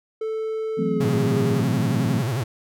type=tone with pitch glide; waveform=triangle; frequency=440 to 408.2 Hz; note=A4 to G#4; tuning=0 to -30 cents; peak=-22 dBFS; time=0.21-1.61 s; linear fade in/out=5 ms; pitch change=-130 cents; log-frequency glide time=0.78-1.23 s
type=chord; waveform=sine; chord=F# half-diminished seventh; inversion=third; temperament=equal; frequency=164.81 / 185 / 220 / 261.6 Hz; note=E3 / F#3 / A3 / C4; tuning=0 / 0 / 0 / 0 cents; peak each=-27 dBFS; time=0.77-2.22 s; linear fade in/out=20 ms
type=tone with vibrato; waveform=45% pulse; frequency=123.4 Hz; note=B2; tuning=1 cent flat; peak=-22 dBFS; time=1-2.44 s; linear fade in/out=10 ms; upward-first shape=sine; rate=11 Hz; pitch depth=230 cents each way
effects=none